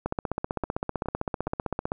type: two click trains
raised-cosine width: 1 ms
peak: -21 / -13 dBFS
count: 3 / 30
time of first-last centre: 0.64-1.477 / 0.06-1.919 s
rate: 2.39 / 15.6 Hz
effects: none